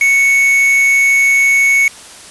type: tone with quantisation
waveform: triangle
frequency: 2217 Hz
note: C#7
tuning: in tune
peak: -6 dBFS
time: 0.01-1.88 s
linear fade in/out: 2 ms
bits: 3
effects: white hiss -35 dBFS RMS until 2.3 s + resampled to 24000 Hz